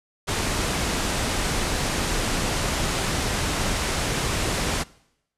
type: low-pass noise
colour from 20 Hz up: pink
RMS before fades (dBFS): -25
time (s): 0.27-4.84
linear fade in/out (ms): 20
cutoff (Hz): 9900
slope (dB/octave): 24
effects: noise-tail reverb RT60 0.8 s tail -22 dB re dry + resampled to 32000 Hz